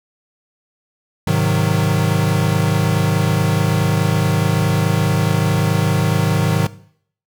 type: chord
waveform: square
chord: Ab dominant seventh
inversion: none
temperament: equal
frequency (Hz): 103.83 / 130.81 / 155.56 / 185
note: Ab2 / C3 / Eb3 / Gb3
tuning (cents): 0 / 0 / 0 / 0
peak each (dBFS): -21 / -22 / -18 / -22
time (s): 1.27-6.67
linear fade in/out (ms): 5
effects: noise-tail reverb RT60 0.6 s tail -18 dB re dry